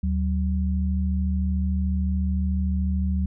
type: tone pair together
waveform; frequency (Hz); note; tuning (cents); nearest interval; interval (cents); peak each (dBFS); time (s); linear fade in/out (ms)
sine; 74.64 / 188.3; D2 / F#3; +29 / +31; octave + major third; 1602; -22 / -26; 0.03-3.26; 5
effects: none